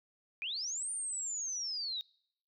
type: linear two-way sweep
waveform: sine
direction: up then down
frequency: 2349 to 9130 to 3690 Hz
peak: -35 dBFS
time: 0.42-2.01 s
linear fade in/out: 0 ms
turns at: 0.91 s
effects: noise-tail reverb RT60 0.7 s tail -26 dB re dry